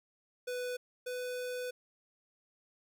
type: tone pair in turn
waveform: square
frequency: 496.1 / 498.3 Hz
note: B4 / B4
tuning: +8 / +15 cents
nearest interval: unison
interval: 7 cents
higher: second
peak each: -36 / -37 dBFS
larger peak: first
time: 0.47-0.77 / 1.06-1.71 s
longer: second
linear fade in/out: 10 ms
effects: none

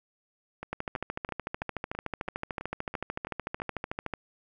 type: two click trains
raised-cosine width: 0.5 ms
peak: -17 / -22 dBFS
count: 47 / 10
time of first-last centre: 0.73-4.137 / 0.63-3.6 s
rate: 13.5 / 3.03 Hz
effects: none

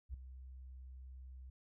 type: tone with ADSR envelope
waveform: sine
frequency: 64.4 Hz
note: C2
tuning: 27 cents flat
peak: -38 dBFS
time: 0.09-1.5 s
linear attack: 50 ms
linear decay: 5 ms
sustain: -11 dB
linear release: 5 ms
effects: none

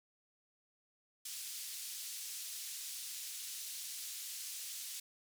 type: band-pass noise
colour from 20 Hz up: white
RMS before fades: -45 dBFS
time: 1.25-5 s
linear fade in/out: 5 ms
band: 3500 to 11000 Hz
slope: 12 dB/octave
effects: none

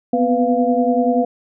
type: tone cluster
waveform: sine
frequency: 243.1 / 253.5 / 496.3 / 696 Hz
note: B3 / B3 / B4 / F5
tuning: -27 / +45 / +8 / -6 cents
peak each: -19 dBFS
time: 0.13-1.25 s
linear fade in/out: 5 ms
effects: none

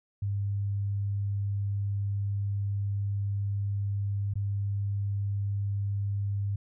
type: tone with dropouts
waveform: sine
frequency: 100.4 Hz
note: G2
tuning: 42 cents sharp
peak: -27 dBFS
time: 0.22-6.56 s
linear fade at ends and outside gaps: 5 ms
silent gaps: 4.338-4.355 s
effects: none

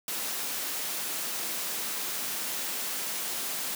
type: high-pass noise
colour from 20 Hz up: white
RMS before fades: -33 dBFS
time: 0.08-3.75 s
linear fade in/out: 2 ms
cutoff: 170 Hz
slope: 24 dB/octave
effects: none

